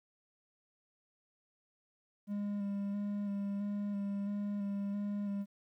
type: tone with vibrato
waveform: triangle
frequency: 202.3 Hz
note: G#3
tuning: 45 cents flat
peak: -32 dBFS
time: 2.27-5.46 s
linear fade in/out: 50 ms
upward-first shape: square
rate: 1.5 Hz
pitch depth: 17 cents each way
effects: 12-bit